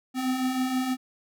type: beating tone pair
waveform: square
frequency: 252.1 / 258.4 Hz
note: B3 / C4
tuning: +36 / -21 cents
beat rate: 6.3 Hz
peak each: -34 / -26 dBFS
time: 0.14-0.97 s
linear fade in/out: 50 ms
effects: none